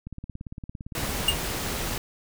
click train, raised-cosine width 5 ms, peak -24 dBFS, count 21, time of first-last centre 0.07-1.206 s, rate 17.6 Hz
pink noise, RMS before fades -30 dBFS, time 0.95-1.98 s, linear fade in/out 2 ms
square tone with exponential decay, 2830 Hz, F7, 22 cents sharp, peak -15 dBFS, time 1.28-1.37 s, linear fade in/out 5 ms, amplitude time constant 18 ms
effects none

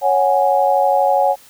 sine chord, C# suspended fourth, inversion none, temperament just, 554.4 / 739.2 / 831.5 Hz, C#5 / F#5 / G#5, 0 / -2 / +2 cents, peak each -16 dBFS, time 0.01-1.36 s, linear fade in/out 50 ms, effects white hiss -46 dBFS RMS until 1.49 s

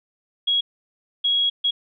sine tone bursts at uneven times, 3315 Hz, G#7, 4 cents flat, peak -17 dBFS, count 3, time 0.47-0.61 / 1.24-1.5 / 1.64-1.71 s, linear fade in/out 10 ms, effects none

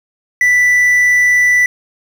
triangle tone with quantisation, 1976 Hz, B6, in tune, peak -6 dBFS, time 0.41-1.66 s, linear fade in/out 2 ms, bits 6, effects none

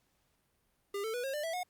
square tone with pitch steps, 401.9 / 443.4 / 489.1 / 539.6 / 595.3 / 656.7 / 724.4 Hz, G4 / A4 / B4 / C#5 / D5 / E5 / F#5, +43 / +13 / -17 / -47 / +23 / -7 / -37 cents, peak -35 dBFS, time 0.94-1.633 s, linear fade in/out 5 ms, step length 99 ms, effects pink hiss -75 dBFS RMS until 1.69 s + Opus 48 kbps

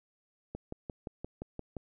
click train, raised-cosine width 2 ms, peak -25 dBFS, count 8, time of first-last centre 0.55-1.767 s, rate 5.75 Hz, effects none

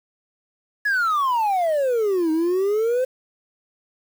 sine exponential two-way sweep, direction down then up, 1720 to 311.1 to 523 Hz, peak -15 dBFS, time 0.85-3.05 s, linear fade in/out 10 ms, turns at 2.31 s, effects tanh soft clip ceiling -17 dBFS + 7-bit

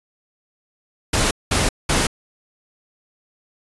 pink noise bursts, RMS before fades -18 dBFS, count 3, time 1.13-2.07 s, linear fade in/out 5 ms, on 180 ms, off 200 ms, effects resampled to 24000 Hz

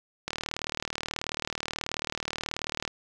click train, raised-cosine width 0.2 ms, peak -13 dBFS, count 101, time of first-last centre 0.28-2.877 s, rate 38.5 Hz, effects none

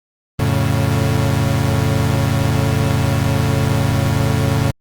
35% pulse chord, F augmented, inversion none, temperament equal with one note detuned, 87.76 / 110 / 138.59 Hz, F2 / A2 / C#3, +9 / 0 / 0 cents, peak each -19 / -16 / -16 dBFS, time 0.39-4.71 s, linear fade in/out 5 ms, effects Opus 24 kbps

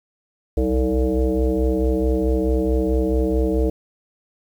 sine tone with frequency modulation, 192.8 Hz, G3, 28 cents flat, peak -16 dBFS, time 0.57-3.7 s, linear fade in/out 5 ms, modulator 127 Hz, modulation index 2.6, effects 8-bit

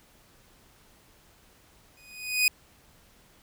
sawtooth tone with exponential growth, 2489 Hz, D#7, in tune, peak -14 dBFS, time 1.97-2.48 s, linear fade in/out 2 ms, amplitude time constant 110 ms, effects pink hiss -59 dBFS RMS until 3.42 s

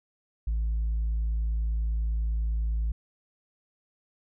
triangle tone with tanh clipping, 55 Hz, A1, in tune, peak -25 dBFS, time 0.47-2.92 s, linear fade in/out 5 ms, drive 6 dB, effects none

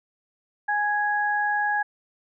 sine tone pair together, 830.6 / 1661.2 Hz, G#5 / G#6, 0 / 0 cents, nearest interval octave, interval 1200 cents, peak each -24 / -24 dBFS, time 0.68-1.83 s, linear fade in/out 10 ms, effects none

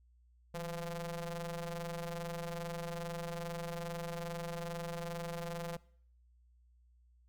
sawtooth ring-modulated tone, 173.1 Hz, F3, 15 cents flat, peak -32 dBFS, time 0.54-5.77 s, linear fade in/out 5 ms, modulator 335 Hz, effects noise-tail reverb RT60 0.6 s tail -22 dB re dry + added 60 Hz sine -63 dBFS peak until 7.28 s

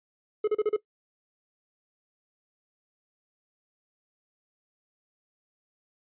triangle tone bursts, 426 Hz, G#4, 44 cents sharp, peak -19 dBFS, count 5, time 0.44-0.764 s, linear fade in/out 5 ms, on 36 ms, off 36 ms, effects noise-tail reverb RT60 0.1 s tail -19 dB re dry + resampled to 8000 Hz

